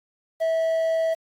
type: tone with quantisation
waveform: triangle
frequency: 651 Hz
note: E5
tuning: 22 cents flat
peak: -18 dBFS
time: 0.4-1.15 s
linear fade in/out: 20 ms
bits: 8
effects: AAC 48 kbps